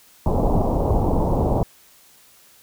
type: low-pass noise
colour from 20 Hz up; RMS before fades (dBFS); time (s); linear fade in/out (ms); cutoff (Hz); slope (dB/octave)
pink; -19; 0.26-1.63; 2; 940; 48
effects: white hiss -52 dBFS RMS until 2.62 s